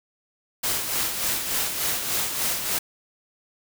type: noise with tremolo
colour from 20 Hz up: white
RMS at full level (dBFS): -24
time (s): 0.63-2.79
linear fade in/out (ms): 10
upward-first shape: sine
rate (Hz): 3.4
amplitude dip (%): 50
effects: none